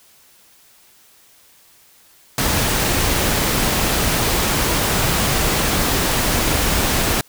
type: noise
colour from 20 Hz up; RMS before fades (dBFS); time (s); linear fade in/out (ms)
pink; -18; 2.38-7.21; 2
effects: white hiss -51 dBFS RMS until 7.28 s